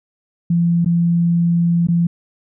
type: tone with dropouts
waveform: sine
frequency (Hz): 170.6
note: F3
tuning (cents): -40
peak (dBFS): -12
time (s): 0.5-2.07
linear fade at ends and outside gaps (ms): 5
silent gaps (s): 0.847-0.859 / 1.871-1.885
effects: none